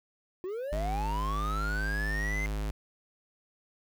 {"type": "linear sweep", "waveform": "triangle", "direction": "up", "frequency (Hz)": [351.8, 2093], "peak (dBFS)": -31, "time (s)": [0.44, 2.46], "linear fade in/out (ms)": 0}
{"type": "tone", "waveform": "square", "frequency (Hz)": 52, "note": "G#1", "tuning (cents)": 3, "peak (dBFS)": -31, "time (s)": [0.72, 2.71], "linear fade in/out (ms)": 5}
{"effects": ["10-bit"]}